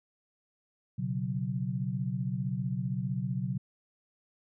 sine chord, B suspended second, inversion none, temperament just, 123.47 / 138.9 / 185.21 Hz, B2 / C#3 / F#3, 0 / +4 / +2 cents, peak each -34 dBFS, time 0.98-3.58 s, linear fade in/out 10 ms, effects none

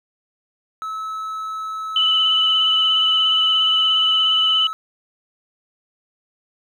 triangle tone, 1298 Hz, E6, 27 cents flat, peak -23 dBFS, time 0.82-4.73 s, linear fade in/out 0 ms
sine tone with vibrato, 2997 Hz, F#7, 22 cents sharp, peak -14 dBFS, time 1.96-4.67 s, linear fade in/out 2 ms, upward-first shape sine, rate 17 Hz, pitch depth 26 cents each way
effects none

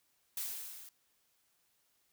blue noise with level ramp, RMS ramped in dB -37 to -53 dBFS, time 0.37-0.89 s, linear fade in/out 2 ms, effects white hiss -75 dBFS RMS until 2.12 s

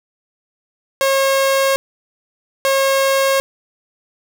sawtooth tone pair in turn, 542 / 542 Hz, C#5 / C#5, -39 / -39 cents, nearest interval unison, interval 0 cents, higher neither, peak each -9 / -9 dBFS, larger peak neither, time 1.01-1.76 / 2.65-3.4 s, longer neither, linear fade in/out 0 ms, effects none

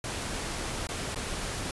pink noise with dropouts, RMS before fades -34 dBFS, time 0.04-1.71 s, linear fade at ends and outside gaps 2 ms, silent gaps 0.871-0.889 / 1.147-1.158 s, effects resampled to 24000 Hz

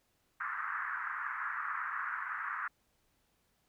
pink band-pass noise, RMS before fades -38 dBFS, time 0.4-2.68 s, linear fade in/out 5 ms, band 1100 to 1800 Hz, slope 48 dB/octave, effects pink hiss -75 dBFS RMS until 3.68 s

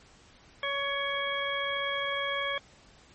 harmonic tone with a mistuned harmonic, 560 Hz, C#5, 18 cents sharp, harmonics 1 / 2 / 3 / 4 / 6, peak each -35 / -35 / -35 / -35 / -35 dBFS, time 0.63-2.58 s, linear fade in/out 2 ms, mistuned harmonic 6, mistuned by -38 cents, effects pink hiss -57 dBFS RMS until 3.14 s + MP3 32 kbps

